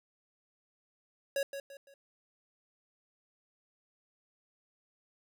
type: tone with echo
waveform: square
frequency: 554.4 Hz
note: C#5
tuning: in tune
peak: -30 dBFS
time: 1.36-1.43 s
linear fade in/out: 2 ms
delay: 170 ms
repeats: 3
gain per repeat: -9 dB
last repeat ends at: 1.94 s
effects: none